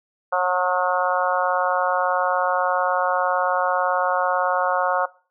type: harmonic tone with a mistuned harmonic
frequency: 181.8 Hz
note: F#3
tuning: 30 cents flat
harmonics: 3 / 4 / 5 / 6 / 7 / 8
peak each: -23 / -24 / -25 / -26 / -26 / -27 dBFS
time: 0.32-5.06 s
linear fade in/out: 10 ms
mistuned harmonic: 8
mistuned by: -20 cents
effects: noise-tail reverb RT60 0.4 s tail -21 dB re dry